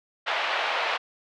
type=band-pass noise; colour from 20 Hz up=pink; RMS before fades=-27 dBFS; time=0.26-0.98 s; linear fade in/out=20 ms; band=610 to 3500 Hz; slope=24 dB/octave; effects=none